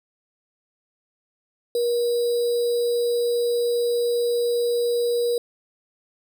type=tone with sample-and-hold; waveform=sine; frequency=477.4 Hz; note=A#4; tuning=41 cents sharp; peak=-19 dBFS; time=1.75-5.38 s; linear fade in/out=2 ms; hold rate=4410 Hz; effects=none